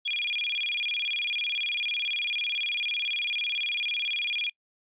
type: tone with vibrato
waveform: sine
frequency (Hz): 2839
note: F7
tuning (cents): +28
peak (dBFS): -26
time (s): 0.05-4.5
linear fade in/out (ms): 10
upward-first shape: square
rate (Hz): 18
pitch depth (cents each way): 280
effects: noise-tail reverb RT60 0.1 s tail -26 dB re dry + resampled to 8000 Hz